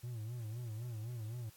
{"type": "tone with vibrato", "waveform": "triangle", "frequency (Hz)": 114.9, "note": "A#2", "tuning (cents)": -25, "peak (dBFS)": -38, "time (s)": [0.03, 1.5], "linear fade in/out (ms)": 10, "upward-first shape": "sine", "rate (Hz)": 3.9, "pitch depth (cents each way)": 130, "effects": ["white hiss -63 dBFS RMS until 1.56 s", "AAC 64 kbps"]}